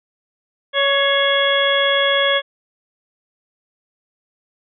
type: harmonic tone with a mistuned harmonic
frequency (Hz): 558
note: C#5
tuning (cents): +11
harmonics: 1 / 2 / 3 / 4 / 5 / 6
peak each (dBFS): -18 / -23 / -20 / -24 / -30 / -19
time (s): 0.73-2.42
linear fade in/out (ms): 50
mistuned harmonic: 4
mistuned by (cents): -50
effects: none